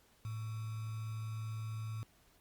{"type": "tone with sample-and-hold", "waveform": "sine", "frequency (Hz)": 110, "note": "A2", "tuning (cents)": 0, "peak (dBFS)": -38, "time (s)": [0.25, 2.03], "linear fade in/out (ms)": 0, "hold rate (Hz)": 1225, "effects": ["pink hiss -68 dBFS RMS until 2.4 s", "Opus 48 kbps"]}